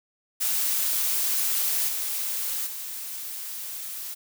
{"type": "noise with level steps", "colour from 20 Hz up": "blue", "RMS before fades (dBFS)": [-25, -29, -35], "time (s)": [0.4, 4.15], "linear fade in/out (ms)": 20, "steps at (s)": [1.88, 2.66], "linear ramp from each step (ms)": 10, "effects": []}